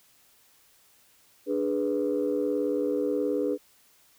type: chord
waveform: sine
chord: G# diminished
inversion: second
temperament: equal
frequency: 293.7 / 415.3 / 493.9 Hz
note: D4 / G#4 / B4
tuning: 0 / 0 / 0 cents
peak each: -28 dBFS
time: 1.46-3.58 s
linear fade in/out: 50 ms
effects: tanh soft clip ceiling -17 dBFS + white hiss -61 dBFS RMS until 4.18 s